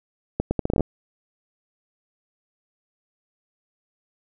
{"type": "accelerating click train", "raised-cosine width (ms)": 2, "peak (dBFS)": -8, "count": 10, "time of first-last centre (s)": [0.4, 0.807], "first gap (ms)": 110, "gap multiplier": 0.75, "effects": []}